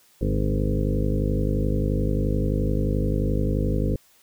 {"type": "harmonic tone with a mistuned harmonic", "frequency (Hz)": 51.5, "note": "G#1", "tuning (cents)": -14, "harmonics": [1, 2, 3, 4, 5, 6, 8, 9, 10], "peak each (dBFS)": [-24, -27, -29, -30, -31, -32, -33, -34, -34], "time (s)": [0.21, 3.96], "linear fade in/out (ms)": 5, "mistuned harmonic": 3, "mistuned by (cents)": -54, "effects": ["white hiss -58 dBFS RMS until 4.22 s"]}